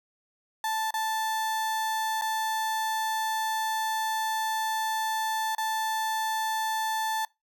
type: tone with dropouts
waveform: 35% pulse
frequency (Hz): 880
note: A5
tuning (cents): 0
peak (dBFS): -25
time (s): 0.64-7.25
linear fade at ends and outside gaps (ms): 2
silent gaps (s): 0.907-0.94 / 2.213-2.22 / 5.55-5.581
effects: noise-tail reverb RT60 0.2 s tail -23 dB re dry